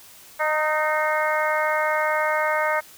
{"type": "harmonic tone with a mistuned harmonic", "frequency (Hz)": 307.1, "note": "D#4", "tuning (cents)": -23, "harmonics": [2, 3, 4, 5, 6, 7], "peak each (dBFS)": [-24, -26, -27, -28, -29, -29], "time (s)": [0.39, 2.81], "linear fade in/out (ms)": 20, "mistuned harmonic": 4, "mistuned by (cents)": 24, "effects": ["white hiss -47 dBFS RMS until 2.97 s"]}